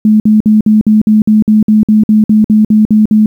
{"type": "tone bursts", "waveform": "sine", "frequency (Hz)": 214.6, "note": "A3", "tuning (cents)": -43, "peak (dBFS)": -3, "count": 16, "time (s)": [0.05, 3.26], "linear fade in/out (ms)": 2, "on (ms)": 150, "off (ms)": 54, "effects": ["7-bit"]}